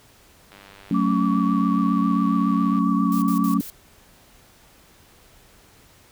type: click train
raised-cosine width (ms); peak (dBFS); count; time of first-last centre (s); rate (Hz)
0.3; -29; 226; 0.52-2.788; 99.2
type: chord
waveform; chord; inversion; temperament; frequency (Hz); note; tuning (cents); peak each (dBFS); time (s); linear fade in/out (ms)
sine; F# minor; none; equal with one note detuned; 185 / 220.8 / 277.2; F#3 / A3 / C#4; 0 / +6 / 0; -22; 0.91-3.61; 2
type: tone with vibrato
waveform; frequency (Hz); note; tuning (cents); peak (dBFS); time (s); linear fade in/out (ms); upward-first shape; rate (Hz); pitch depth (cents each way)
sine; 1143; D6; -47; -26; 0.94-3.58; 10; triangle; 7.3; 45
type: noise bursts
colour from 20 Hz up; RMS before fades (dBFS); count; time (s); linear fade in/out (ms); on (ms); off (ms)
blue; -37; 4; 3.12-3.7; 0; 100; 60
effects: pink hiss -53 dBFS RMS until 6.11 s